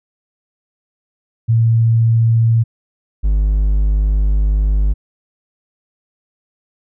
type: tone pair in turn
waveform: sine / triangle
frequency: 114.3 / 50.91 Hz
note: A#2 / G#1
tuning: -34 / -34 cents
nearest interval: octave + major second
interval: 1400 cents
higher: first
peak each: -9 / -9 dBFS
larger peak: neither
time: 1.48-2.64 / 3.23-4.94 s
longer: second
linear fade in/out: 20 ms
effects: none

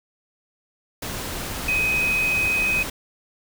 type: tone in noise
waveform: sine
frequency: 2518 Hz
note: D#7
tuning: 20 cents sharp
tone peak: -19 dBFS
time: 1.68-2.83 s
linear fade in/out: 5 ms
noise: pink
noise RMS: -30 dBFS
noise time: 1.02-2.9 s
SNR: +8 dB
effects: none

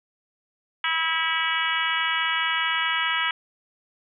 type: harmonic tone with a mistuned harmonic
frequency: 324.7 Hz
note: E4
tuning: 26 cents flat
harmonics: 3 / 4 / 5 / 6 / 7 / 8 / 9 / 10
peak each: -31 / -29 / -29 / -29 / -29 / -38 / -29 / -33 dBFS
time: 0.84-3.31 s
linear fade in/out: 2 ms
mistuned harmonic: 10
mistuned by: +35 cents
effects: none

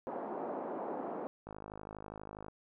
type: band-pass noise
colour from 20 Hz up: white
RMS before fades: -40 dBFS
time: 0.07-1.27 s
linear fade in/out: 0 ms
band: 230 to 860 Hz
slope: 24 dB/octave
type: click train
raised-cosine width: 1 ms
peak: -31 dBFS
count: 54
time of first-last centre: 1.47-2.483 s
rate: 52.3 Hz
effects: none

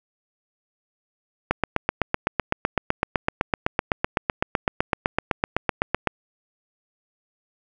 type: click train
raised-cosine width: 0.5 ms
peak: -4 dBFS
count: 37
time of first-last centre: 1.51-6.073 s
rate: 7.89 Hz
effects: none

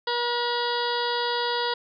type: harmonic tone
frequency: 480 Hz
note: B4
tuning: 49 cents flat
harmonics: 1 / 2 / 3 / 4 / 6 / 7 / 8 / 9 / 10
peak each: -29 / -28 / -33 / -35 / -38 / -34 / -35 / -38 / -35 dBFS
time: 0.07-1.74 s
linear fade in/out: 5 ms
effects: none

